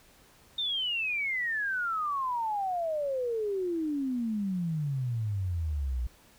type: exponential sweep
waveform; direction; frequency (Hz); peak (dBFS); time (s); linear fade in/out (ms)
sine; down; 3670 to 58.27; -28; 0.58-6.07; 5
effects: pink hiss -59 dBFS RMS until 6.38 s